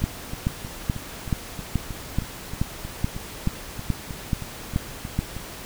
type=two click trains; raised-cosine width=5 ms; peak=-20 / -9 dBFS; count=18 / 13; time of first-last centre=0.02-5.366 / 0.04-5.19 s; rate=3.18 / 2.33 Hz; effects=pink hiss -38 dBFS RMS until 5.65 s